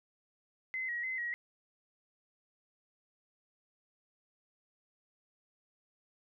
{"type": "tone with vibrato", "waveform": "sine", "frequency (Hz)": 1975.5, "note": "B6", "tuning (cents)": 0, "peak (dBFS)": -34, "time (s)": [0.74, 1.34], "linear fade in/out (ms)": 0, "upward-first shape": "square", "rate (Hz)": 3.4, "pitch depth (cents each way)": 64, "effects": []}